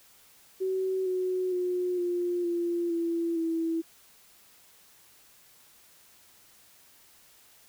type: tone with pitch steps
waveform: sine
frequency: 377.5 / 368.9 / 360.5 / 352.2 / 344.2 / 336.3 / 328.6 Hz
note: F#4 / F#4 / F#4 / F4 / F4 / E4 / E4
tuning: +35 / -5 / -45 / +15 / -25 / +35 / -5 cents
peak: -26 dBFS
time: 0.6-3.82 s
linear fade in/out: 20 ms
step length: 460 ms
effects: white hiss -58 dBFS RMS until 7.68 s